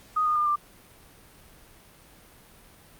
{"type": "tone with pitch steps", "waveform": "sine", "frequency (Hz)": [1244.5, 1224.5, 1204.9, 1185.6], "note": ["D#6", "D#6", "D6", "D6"], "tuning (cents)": [0, -28, 44, 16], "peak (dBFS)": -21, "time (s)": [0.16, 0.56], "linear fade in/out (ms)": 10, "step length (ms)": 100, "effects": ["pink hiss -53 dBFS RMS until 2.99 s", "Opus 48 kbps"]}